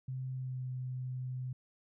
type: tone with pitch glide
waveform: sine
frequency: 130 to 127.69 Hz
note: C3 to C3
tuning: -11 to -42 cents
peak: -36 dBFS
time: 0.08-1.53 s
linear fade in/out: 5 ms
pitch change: -31 cents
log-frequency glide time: 0.31-0.69 s
effects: none